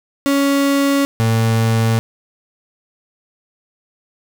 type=tone pair in turn; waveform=35% pulse; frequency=279.1 / 113.02 Hz; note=C#4 / A2; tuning=+12 / +47 cents; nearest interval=octave + major third; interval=1565 cents; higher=first; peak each=-11 dBFS; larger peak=neither; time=0.26-1.05 / 1.2-1.99 s; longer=neither; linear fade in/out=0 ms; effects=none